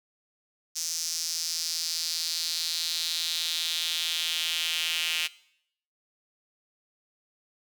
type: tone with high-pass filter sweep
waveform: square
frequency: 82.41 Hz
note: E2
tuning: in tune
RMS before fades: -30 dBFS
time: 0.75-5.28 s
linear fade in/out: 20 ms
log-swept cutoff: 5800 to 2800 Hz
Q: 3.5
effects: noise-tail reverb RT60 0.7 s tail -20 dB re dry